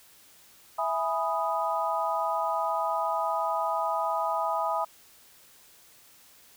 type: chord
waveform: sine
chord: E major seventh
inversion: none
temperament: equal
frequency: 659.3 / 830.6 / 987.8 / 1244.5 Hz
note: E5 / G#5 / B5 / D#6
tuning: 0 / 0 / 0 / 0 cents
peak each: -31 dBFS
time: 0.78-4.85 s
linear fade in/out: 10 ms
effects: white hiss -56 dBFS RMS until 6.56 s